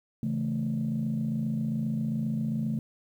sine chord, A major, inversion first, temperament just, 137.5 / 165 / 220 Hz, C#3 / E3 / A3, -14 / +2 / 0 cents, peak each -31 / -33 / -28 dBFS, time 0.23-2.79 s, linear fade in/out 2 ms, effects tanh soft clip ceiling -21 dBFS + 10-bit

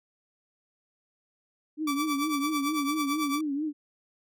sine tone with vibrato, 293.7 Hz, D4, in tune, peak -27 dBFS, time 1.77-3.73 s, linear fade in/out 50 ms, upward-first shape triangle, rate 4.4 Hz, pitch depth 140 cents each way
sawtooth tone with tremolo, 1158 Hz, D6, 25 cents flat, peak -23 dBFS, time 1.87-3.41 s, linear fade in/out 5 ms, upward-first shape triangle, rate 9 Hz, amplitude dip 85%
effects none

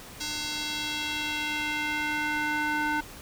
square tone with band-pass filter sweep, 300 Hz, D4, 37 cents sharp, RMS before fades -30 dBFS, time 0.2-3.01 s, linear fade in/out 10 ms, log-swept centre 5100 to 1300 Hz, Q 1.6, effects pink hiss -45 dBFS RMS until 3.21 s

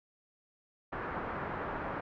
white low-pass noise, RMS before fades -38 dBFS, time 0.92-2.01 s, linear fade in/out 10 ms, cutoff 1500 Hz, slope 24 dB/octave, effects none

